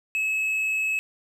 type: tone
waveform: triangle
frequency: 2582 Hz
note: E7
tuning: 37 cents flat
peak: -21 dBFS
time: 0.15-0.99 s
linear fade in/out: 0 ms
effects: none